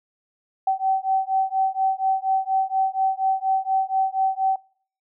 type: beating tone pair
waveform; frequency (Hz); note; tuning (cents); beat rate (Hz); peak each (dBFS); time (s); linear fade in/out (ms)
sine; 765 / 769.2; G5 / G5; -42 / -33; 4.2; -22; 0.67-4.56; 5
effects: noise-tail reverb RT60 0.5 s tail -24 dB re dry